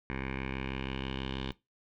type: tone with low-pass filter sweep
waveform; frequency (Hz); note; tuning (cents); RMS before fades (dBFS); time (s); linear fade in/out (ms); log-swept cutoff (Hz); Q
10% pulse; 66.2; C2; +21; -37; 0.1-1.52; 0; 2100 to 3400; 4.3
effects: noise-tail reverb RT60 0.2 s tail -18 dB re dry